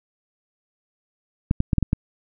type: clicks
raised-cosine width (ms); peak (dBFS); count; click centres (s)
5; -6; 6; 1.511 / 1.604 / 1.732 / 1.783 / 1.827 / 1.931
effects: none